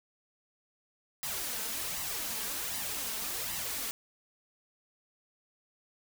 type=noise with flanger; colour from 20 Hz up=white; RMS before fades=-36 dBFS; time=1.23-3.91 s; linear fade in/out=0 ms; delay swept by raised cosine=1 to 4.6 ms; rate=1.3 Hz; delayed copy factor=+0.6; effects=none